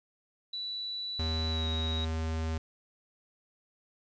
sine tone with pitch glide, 3951 to 3821 Hz, B7 to A#7, 0 to +42 cents, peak -34 dBFS, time 0.53-2.05 s, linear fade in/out 5 ms, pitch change -58 cents, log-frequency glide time 1.5-1.66 s
square tone, 80.3 Hz, E2, 45 cents flat, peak -31 dBFS, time 1.19-2.58 s, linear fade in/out 5 ms
effects resampled to 16000 Hz + 11-bit

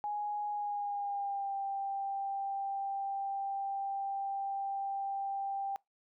sine tone with pitch glide, 830.6 to 788.5 Hz, G#5 to G5, 0 to +10 cents, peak -33 dBFS, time 0.04-5.76 s, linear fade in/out 0 ms, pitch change -90 cents, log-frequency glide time 0.5-1.56 s, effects noise-tail reverb RT60 0.2 s tail -24 dB re dry

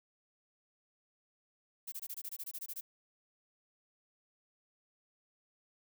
violet noise bursts, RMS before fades -42 dBFS, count 13, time 1.87-2.81 s, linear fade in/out 10 ms, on 52 ms, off 22 ms, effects none

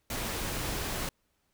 pink noise, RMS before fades -34 dBFS, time 0.1-1.09 s, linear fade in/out 2 ms, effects pink hiss -75 dBFS RMS until 1.53 s

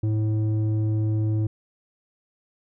square tone with low-pass filter, 108.2 Hz, A2, 29 cents flat, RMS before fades -23 dBFS, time 0.03-1.47 s, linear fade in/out 5 ms, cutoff 280 Hz, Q 1.3, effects none

